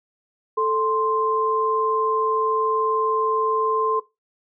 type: tone pair together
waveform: sine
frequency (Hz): 439.7 / 1046.5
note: A4 / C6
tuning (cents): -1 / 0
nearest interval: octave + minor third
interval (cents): 1501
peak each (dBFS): -21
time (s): 0.57-4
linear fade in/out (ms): 10
effects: noise-tail reverb RT60 0.2 s tail -17 dB re dry